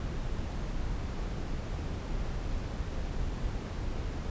brown noise, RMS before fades -34 dBFS, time 0-4.3 s, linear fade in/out 2 ms, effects resampled to 16000 Hz

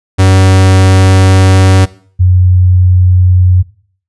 45% pulse / sine tone pair in turn, 94.7 / 91.05 Hz, F#2 / F#2, +41 / -27 cents, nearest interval minor second, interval 68 cents, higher first, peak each -3 dBFS, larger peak neither, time 0.18-1.86 / 2.19-3.63 s, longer first, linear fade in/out 20 ms, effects noise-tail reverb RT60 0.5 s tail -19 dB re dry + resampled to 24000 Hz

